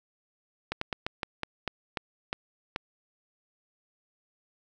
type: slowing click train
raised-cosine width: 0.3 ms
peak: -14 dBFS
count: 10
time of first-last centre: 0.72-2.761 s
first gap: 94 ms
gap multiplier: 1.21
effects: none